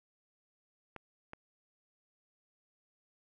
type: clicks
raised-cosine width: 0.5 ms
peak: -29 dBFS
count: 2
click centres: 0.963 / 1.334 s
effects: none